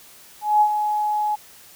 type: tone with ADSR envelope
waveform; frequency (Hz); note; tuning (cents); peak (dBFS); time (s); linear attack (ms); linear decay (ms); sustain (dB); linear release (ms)
sine; 843; G#5; +26; -11; 0.41-1.36; 200; 72; -8; 17
effects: white hiss -47 dBFS RMS until 1.75 s